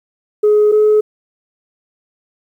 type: tone pair in turn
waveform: sine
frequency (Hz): 420.9 / 425.8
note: G#4 / G#4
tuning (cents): +23 / +43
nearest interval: unison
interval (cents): 20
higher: second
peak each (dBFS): -6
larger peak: neither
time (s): 0.43-0.72 / 0.72-1.01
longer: neither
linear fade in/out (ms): 10
effects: tanh soft clip ceiling -5 dBFS + 8-bit